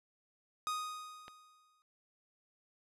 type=tone with exponential decay; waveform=45% pulse; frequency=1244 Hz; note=D#6; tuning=1 cent flat; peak=-33 dBFS; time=0.67-1.82 s; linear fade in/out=0 ms; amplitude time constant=250 ms
type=click; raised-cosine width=0.3 ms; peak=-33 dBFS; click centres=1.281 s
effects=low-pass 11000 Hz 12 dB/octave